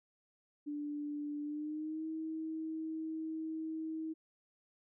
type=tone with pitch glide; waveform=sine; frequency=293.7 to 318.4 Hz; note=D4 to D#4; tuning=0 to +40 cents; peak=-37 dBFS; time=0.66-4.14 s; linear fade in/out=20 ms; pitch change=+140 cents; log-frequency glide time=1.42-2.06 s; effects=none